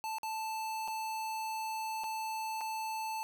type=tone with dropouts; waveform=square; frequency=880 Hz; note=A5; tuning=in tune; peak=-36 dBFS; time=0.04-3.23 s; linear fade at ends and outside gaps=0 ms; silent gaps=0.184-0.232 / 0.877-0.882 / 2.036-2.041 / 2.609-2.613 s; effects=none